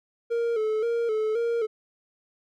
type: tone with vibrato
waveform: triangle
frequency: 450 Hz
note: A4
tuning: 39 cents sharp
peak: -21 dBFS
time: 0.3-1.67 s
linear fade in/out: 20 ms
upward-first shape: square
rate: 1.9 Hz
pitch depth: 65 cents each way
effects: none